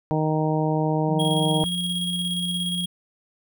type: harmonic tone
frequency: 155.56 Hz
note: D#3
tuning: in tune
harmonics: 1 / 2 / 3 / 4 / 5 / 6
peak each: -23 / -26 / -28 / -29 / -30 / -31 dBFS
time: 0.11-1.64 s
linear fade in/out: 0 ms
type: tone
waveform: sine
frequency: 176 Hz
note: F3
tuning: 14 cents sharp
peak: -27 dBFS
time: 1.08-2.86 s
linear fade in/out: 10 ms
type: tone with tremolo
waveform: square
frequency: 3282 Hz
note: G#7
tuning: 21 cents flat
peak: -25 dBFS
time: 1.19-2.86 s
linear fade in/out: 10 ms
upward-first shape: square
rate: 17 Hz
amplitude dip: 35%
effects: none

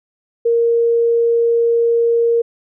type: tone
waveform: sine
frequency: 466.2 Hz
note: A#4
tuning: in tune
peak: -11 dBFS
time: 0.45-2.42 s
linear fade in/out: 10 ms
effects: none

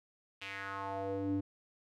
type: tone with band-pass filter sweep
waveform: square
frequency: 98 Hz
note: G2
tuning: in tune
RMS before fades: -38 dBFS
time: 0.41-1.41 s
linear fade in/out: 10 ms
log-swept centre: 2800 to 240 Hz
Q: 3.1
effects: none

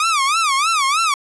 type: tone with vibrato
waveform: sawtooth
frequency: 1202 Hz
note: D6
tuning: 40 cents sharp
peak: -11 dBFS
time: 0-1.14 s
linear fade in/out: 2 ms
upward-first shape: sine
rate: 3.2 Hz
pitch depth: 200 cents each way
effects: resampled to 24000 Hz

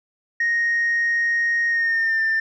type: tone with pitch glide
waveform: sine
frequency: 1866 to 1790 Hz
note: A#6 to A6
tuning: +1 to +29 cents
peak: -16 dBFS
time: 0.4-2.4 s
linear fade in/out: 5 ms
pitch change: -72 cents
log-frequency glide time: 1.68-2.21 s
effects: tanh soft clip ceiling -15 dBFS

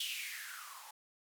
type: noise with band-pass filter sweep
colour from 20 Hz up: violet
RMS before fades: -44 dBFS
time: 0-0.91 s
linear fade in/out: 5 ms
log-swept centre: 3200 to 820 Hz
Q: 6.7
effects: none

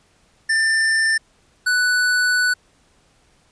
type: tone pair in turn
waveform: square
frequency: 1786 / 1485.9 Hz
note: A6 / F#6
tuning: +25 / +7 cents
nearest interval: minor third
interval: 318 cents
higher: first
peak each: -16 dBFS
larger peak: neither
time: 0.49-1.18 / 1.66-2.54 s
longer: second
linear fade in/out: 10 ms
effects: pink hiss -58 dBFS RMS until 3.51 s + resampled to 22050 Hz

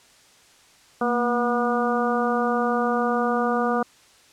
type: harmonic tone with a mistuned harmonic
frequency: 241.8 Hz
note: B3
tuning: 36 cents flat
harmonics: 1 / 2 / 3 / 4 / 5 / 6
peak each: -25 / -25 / -26 / -32 / -27 / -32 dBFS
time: 1.01-3.83 s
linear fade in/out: 5 ms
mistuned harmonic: 1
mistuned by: -59 cents
effects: white hiss -54 dBFS RMS until 4.32 s + low-pass 8000 Hz 12 dB/octave

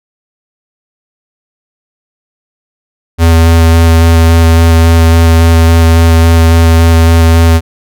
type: tone with vibrato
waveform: square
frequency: 82.6 Hz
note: E2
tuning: 4 cents sharp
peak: -3 dBFS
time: 3.18-7.61 s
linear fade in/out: 50 ms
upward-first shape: square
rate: 3.6 Hz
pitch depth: 10 cents each way
effects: none

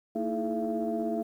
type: tone cluster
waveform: sine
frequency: 227 / 315.6 / 331.9 / 426.3 / 676 Hz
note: A#3 / D#4 / E4 / G#4 / E5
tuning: -46 / +25 / +12 / +45 / +43 cents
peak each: -32 / -36 / -35 / -35 / -32 dBFS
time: 0.15-1.23 s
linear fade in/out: 10 ms
effects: tanh soft clip ceiling -19 dBFS + 10-bit

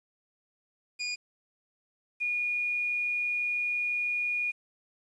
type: tone pair in turn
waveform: 25% pulse / sine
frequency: 2442 / 2442 Hz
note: D#7 / D#7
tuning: -33 / -33 cents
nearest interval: unison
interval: 0 cents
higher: neither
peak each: -27 dBFS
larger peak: neither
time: 0.99-1.16 / 2.2-4.52 s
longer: second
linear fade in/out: 20 ms
effects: resampled to 22050 Hz + 10-bit

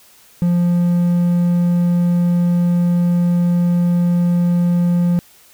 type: tone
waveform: triangle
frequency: 174.61 Hz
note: F3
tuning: in tune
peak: -10 dBFS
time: 0.42-5.19 s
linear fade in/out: 0 ms
effects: white hiss -48 dBFS RMS until 5.53 s

